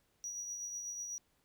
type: tone with tremolo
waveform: triangle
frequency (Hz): 5800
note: F#8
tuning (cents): -35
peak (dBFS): -37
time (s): 0.24-1.18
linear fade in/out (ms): 0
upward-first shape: triangle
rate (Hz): 8.1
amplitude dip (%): 40
effects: pink hiss -75 dBFS RMS until 1.44 s